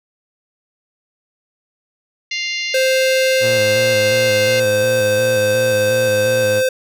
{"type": "harmonic tone", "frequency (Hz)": 698.5, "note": "F5", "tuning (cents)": 0, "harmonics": [3, 4, 5, 6, 7, 8, 9], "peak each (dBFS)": [-23, -25, -33, -27, -32, -33, -35], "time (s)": [2.31, 4.6], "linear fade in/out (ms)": 5}
{"type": "tone with pitch glide", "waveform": "square", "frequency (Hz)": [523.3, 518.2], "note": ["C5", "C5"], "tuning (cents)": [0, -17], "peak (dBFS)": -14, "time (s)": [2.74, 6.69], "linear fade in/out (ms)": 5, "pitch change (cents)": -17, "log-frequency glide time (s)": [3.85, 4.54]}
{"type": "tone with vibrato", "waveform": "sawtooth", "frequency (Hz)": 111.2, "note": "A2", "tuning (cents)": 19, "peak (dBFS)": -19, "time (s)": [3.4, 6.63], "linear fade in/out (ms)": 50, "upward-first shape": "square", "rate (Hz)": 2.8, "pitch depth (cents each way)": 71}
{"effects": []}